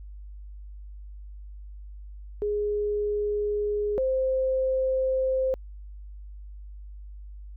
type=tone pair in turn; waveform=sine; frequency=415.7 / 522.8 Hz; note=G#4 / C5; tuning=+2 / -1 cents; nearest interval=major third; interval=397 cents; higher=second; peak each=-24 / -22 dBFS; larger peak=second; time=2.42-3.98 / 3.98-5.54 s; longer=neither; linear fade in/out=0 ms; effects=added 50 Hz sine -39 dBFS peak until 7.56 s